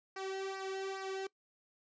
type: tone with flanger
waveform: sawtooth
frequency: 385.2 Hz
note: G4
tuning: 30 cents flat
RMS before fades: -40 dBFS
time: 0.16-1.27 s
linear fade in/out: 5 ms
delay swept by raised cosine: 0.28 to 1.78 ms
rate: 2.4 Hz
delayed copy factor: -0.75
effects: noise-tail reverb RT60 0.1 s tail -22 dB re dry + resampled to 16000 Hz